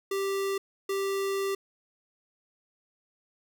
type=tone pair in turn; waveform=square; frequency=392 / 392 Hz; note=G4 / G4; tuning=0 / 0 cents; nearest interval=unison; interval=0 cents; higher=neither; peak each=-28 / -28 dBFS; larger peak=neither; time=0.11-0.58 / 0.89-1.55 s; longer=second; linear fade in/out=5 ms; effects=none